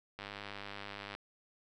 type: click train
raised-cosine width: 0.3 ms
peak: -27 dBFS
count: 98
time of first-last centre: 0.19-1.15 s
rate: 101 Hz
effects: none